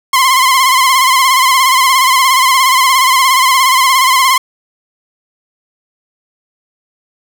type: tone with vibrato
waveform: sawtooth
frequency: 1046.5 Hz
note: C6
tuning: in tune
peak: -3 dBFS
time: 0.13-4.38 s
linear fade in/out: 5 ms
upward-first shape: sine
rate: 17 Hz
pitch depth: 70 cents each way
effects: 7-bit